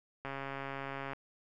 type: click train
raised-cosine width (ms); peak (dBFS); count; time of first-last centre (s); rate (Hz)
0.5; -25; 122; 0.25-1.133; 137
effects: none